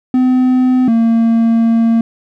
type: tone pair in turn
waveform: triangle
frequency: 254.7 / 228.7 Hz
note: C4 / A#3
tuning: -46 / -33 cents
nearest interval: major second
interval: 187 cents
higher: first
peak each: -6 dBFS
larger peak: neither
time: 0.14-0.88 / 0.88-2.01 s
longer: second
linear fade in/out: 2 ms
effects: none